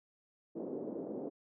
pink band-pass noise, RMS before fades -41 dBFS, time 0.55-1.3 s, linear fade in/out 20 ms, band 240 to 510 Hz, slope 24 dB/octave, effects none

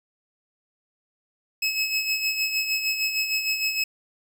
25% pulse tone with tremolo, 2579 Hz, E7, 39 cents flat, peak -17 dBFS, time 1.62-3.84 s, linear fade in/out 5 ms, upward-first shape sine, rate 6.5 Hz, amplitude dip 55%, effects none

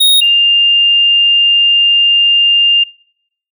square / sine tone pair in turn, 3742 / 2803 Hz, A#7 / F7, +6 / +6 cents, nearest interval perfect fourth, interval 500 cents, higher first, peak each -6 dBFS, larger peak neither, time 0-0.21 / 0.21-2.84 s, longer second, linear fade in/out 10 ms, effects noise-tail reverb RT60 0.7 s tail -24 dB re dry

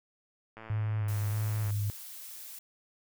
click train, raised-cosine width 0.5 ms, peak -31 dBFS, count 127, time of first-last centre 0.57-1.705 s, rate 111 Hz
sine tone with vibrato, 104.8 Hz, G#2, 16 cents sharp, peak -28 dBFS, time 0.7-1.9 s, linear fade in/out 0 ms, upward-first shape square, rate 1.6 Hz, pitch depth 28 cents each way
blue noise, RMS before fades -45 dBFS, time 1.08-2.59 s, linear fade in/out 5 ms
effects none

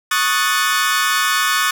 sawtooth chord, D# half-diminished seventh, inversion third, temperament equal, 1108.7 / 1244.5 / 1480 / 1760 Hz, C#6 / D#6 / F#6 / A6, 0 / 0 / 0 / 0 cents, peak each -17 dBFS, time 0.11-1.71 s, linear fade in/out 5 ms, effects none

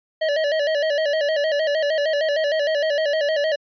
square tone with vibrato, 604 Hz, D5, 48 cents sharp, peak -19 dBFS, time 0.21-3.56 s, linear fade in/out 10 ms, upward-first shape square, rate 6.5 Hz, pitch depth 82 cents each way, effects resampled to 11025 Hz

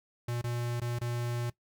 square tone with dropouts, 119.9 Hz, A#2, 49 cents sharp, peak -32 dBFS, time 0.28-1.5 s, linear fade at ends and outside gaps 5 ms, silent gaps 0.415-0.44 / 0.801-0.816 / 0.988-1.013 s, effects noise-tail reverb RT60 0.1 s tail -19 dB re dry

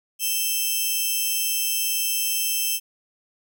5% pulse tone pair together, 2637 / 3140 Hz, E7 / G7, 0 / +2 cents, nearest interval minor third, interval 302 cents, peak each -16 dBFS, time 0.19-2.8 s, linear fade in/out 50 ms, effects none

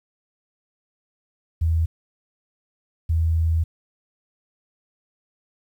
sine tone bursts at uneven times, 81.5 Hz, E2, 19 cents flat, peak -17 dBFS, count 2, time 1.61-1.86 / 3.09-3.64 s, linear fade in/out 10 ms, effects 9-bit

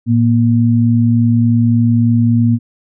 sine tone pair together, 113.03 / 236.4 Hz, A2 / A#3, +47 / +24 cents, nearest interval octave + minor second, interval 1277 cents, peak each -11 dBFS, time 0.06-2.59 s, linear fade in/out 50 ms, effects none

